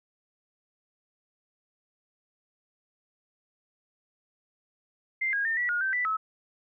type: tone with pitch steps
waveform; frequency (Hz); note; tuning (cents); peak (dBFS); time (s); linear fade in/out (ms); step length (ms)
sine; 2090 / 1635 / 1812 / 1950 / 1434 / 1553 / 1977 / 1294; C7 / G#6 / A#6 / B6 / F6 / G6 / B6 / E6; -2 / -28 / -50 / -23 / +45 / -17 / +1 / -32; -25; 5.21-6.17; 10; 120
effects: none